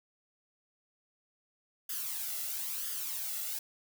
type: noise with flanger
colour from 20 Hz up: blue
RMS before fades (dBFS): -37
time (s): 1.89-3.59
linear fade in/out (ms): 5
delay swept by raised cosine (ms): 0.61 to 1.5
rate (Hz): 1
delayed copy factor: +0.6
effects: none